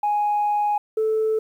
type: tone pair in turn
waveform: sine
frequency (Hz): 831 / 437.9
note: G#5 / A4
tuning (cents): +1 / -8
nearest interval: major seventh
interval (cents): 1109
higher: first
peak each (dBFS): -17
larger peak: neither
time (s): 0.03-0.78 / 0.97-1.39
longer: first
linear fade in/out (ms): 5
effects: tanh soft clip ceiling -15 dBFS + 9-bit